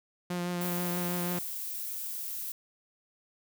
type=tone with vibrato; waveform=sawtooth; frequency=176.4 Hz; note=F3; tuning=18 cents sharp; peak=-27 dBFS; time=0.3-1.39 s; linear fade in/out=5 ms; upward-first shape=triangle; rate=6.2 Hz; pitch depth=20 cents each way
type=noise; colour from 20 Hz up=violet; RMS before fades=-37 dBFS; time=0.61-2.52 s; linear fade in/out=2 ms
effects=none